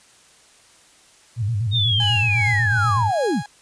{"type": "tone with vibrato", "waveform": "sine", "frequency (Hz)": 109, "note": "A2", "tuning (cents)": -16, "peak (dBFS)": -19, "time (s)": [1.36, 3.12], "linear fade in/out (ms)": 50, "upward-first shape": "square", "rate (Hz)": 8.1, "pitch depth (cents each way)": 130}
{"type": "linear sweep", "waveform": "sine", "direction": "down", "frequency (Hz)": [3729, 92.5], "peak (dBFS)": -18, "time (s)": [1.71, 3.43], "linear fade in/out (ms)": 50}
{"type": "tone with tremolo", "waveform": "30% pulse", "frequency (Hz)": 826, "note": "G#5", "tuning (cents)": -10, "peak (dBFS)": -22, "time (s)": [2, 3.46], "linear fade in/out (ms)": 2, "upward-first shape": "triangle", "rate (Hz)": 2.6, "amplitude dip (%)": 65}
{"effects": ["white hiss -52 dBFS RMS until 3.61 s", "resampled to 22050 Hz"]}